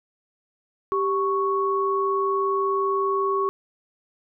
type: tone pair together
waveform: sine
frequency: 392 / 1108.7 Hz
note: G4 / C#6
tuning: 0 / 0 cents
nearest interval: octave + tritone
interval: 1800 cents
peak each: -23 dBFS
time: 0.92-3.49 s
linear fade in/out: 0 ms
effects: none